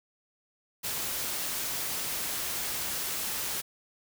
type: noise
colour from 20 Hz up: white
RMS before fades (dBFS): -33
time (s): 0.83-3.62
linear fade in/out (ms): 20
effects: none